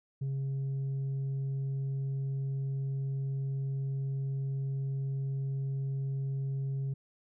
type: tone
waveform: sine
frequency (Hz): 136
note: C#3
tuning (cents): -33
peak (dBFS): -28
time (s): 0.21-6.94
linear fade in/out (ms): 10
effects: tanh soft clip ceiling -30 dBFS

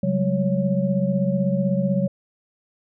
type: tone cluster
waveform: sine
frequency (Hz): 136.2 / 184.9 / 200.8 / 557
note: C#3 / F#3 / G3 / C#5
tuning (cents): -30 / -1 / +42 / +8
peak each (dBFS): -26 / -21 / -25 / -26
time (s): 0.03-2.08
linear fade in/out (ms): 5
effects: none

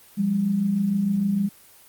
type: tone pair together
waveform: sine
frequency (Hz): 174.61 / 201.2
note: F3 / G3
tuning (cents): 0 / +45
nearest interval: major second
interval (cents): 245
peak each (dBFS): -28 / -20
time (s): 0.17-1.49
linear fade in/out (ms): 20
effects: white hiss -51 dBFS RMS until 1.88 s + Opus 24 kbps

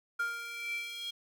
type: tone with high-pass filter sweep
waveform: square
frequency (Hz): 467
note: A#4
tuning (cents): +3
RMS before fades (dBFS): -38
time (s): 0.19-1.11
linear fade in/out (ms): 10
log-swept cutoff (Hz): 1400 to 3300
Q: 8
effects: none

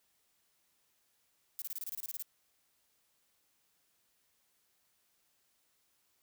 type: noise bursts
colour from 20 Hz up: violet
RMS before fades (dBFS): -40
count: 12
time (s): 1.59-2.224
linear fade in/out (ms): 0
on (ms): 29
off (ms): 26
effects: white hiss -75 dBFS RMS until 6.22 s

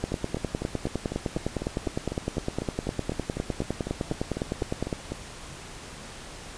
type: two click trains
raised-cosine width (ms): 2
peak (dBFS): -13 / -17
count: 49 / 21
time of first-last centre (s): 0.04-4.928 / 0.12-5.12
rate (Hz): 9.82 / 4
effects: pink hiss -42 dBFS RMS until 6.57 s + resampled to 22050 Hz

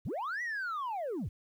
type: linear two-way sweep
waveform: sine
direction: up then down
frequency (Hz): 58.27 to 1975.5 to 58.27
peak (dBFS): -31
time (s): 0.05-1.29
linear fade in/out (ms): 10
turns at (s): 0.42
effects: tanh soft clip ceiling -32 dBFS + 11-bit

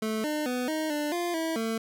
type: tone with pitch steps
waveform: 25% pulse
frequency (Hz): 218.5 / 302.4 / 249.4 / 312.7 / 296.6 / 348.1 / 324.7 / 225.1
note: A3 / D#4 / B3 / D#4 / D4 / F4 / E4 / A3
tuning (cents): -12 / -49 / +17 / +9 / +17 / -6 / -26 / +40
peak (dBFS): -24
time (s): 0.02-1.78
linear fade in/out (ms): 5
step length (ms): 220
effects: none

